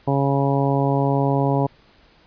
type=harmonic tone; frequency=138.59 Hz; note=C#3; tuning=in tune; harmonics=1 / 2 / 3 / 4 / 5 / 6 / 7; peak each=-20 / -23 / -25 / -26 / -27 / -28 / -28 dBFS; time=0.07-1.67 s; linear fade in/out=10 ms; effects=pink hiss -54 dBFS RMS until 2.26 s + resampled to 11025 Hz